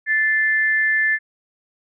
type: tone pair together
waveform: sine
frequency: 1755 / 2087 Hz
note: A6 / C7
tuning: -5 / -5 cents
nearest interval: minor third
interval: 300 cents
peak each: -16 / -23 dBFS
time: 0.06-1.19 s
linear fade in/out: 50 ms
effects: none